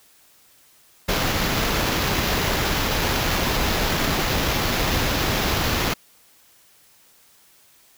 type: noise with sample-and-hold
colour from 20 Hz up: pink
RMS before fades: -22 dBFS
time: 1.08-5.94 s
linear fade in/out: 10 ms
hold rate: 8820 Hz
effects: white hiss -55 dBFS RMS until 7.97 s